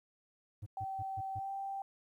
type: tone bursts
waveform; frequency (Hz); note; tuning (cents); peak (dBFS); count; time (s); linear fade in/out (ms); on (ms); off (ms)
triangle; 103.1; G#2; -12; -38; 5; 0.62-1.395; 10; 43; 140
type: tone with pitch glide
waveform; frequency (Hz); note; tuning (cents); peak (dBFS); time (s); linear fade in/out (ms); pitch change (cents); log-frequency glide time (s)
sine; 772 to 783.7; G5 to G5; -27 to -1; -37; 0.77-1.82; 2; +26; 1.32-1.51
effects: 12-bit